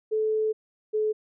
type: tone pair in turn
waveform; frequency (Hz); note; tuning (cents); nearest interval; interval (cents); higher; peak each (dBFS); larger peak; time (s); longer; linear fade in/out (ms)
sine; 434.4 / 429.7; A4 / A4; -22 / -41; unison; 19; first; -22; neither; 0.11-0.53 / 0.93-1.13; first; 20
effects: none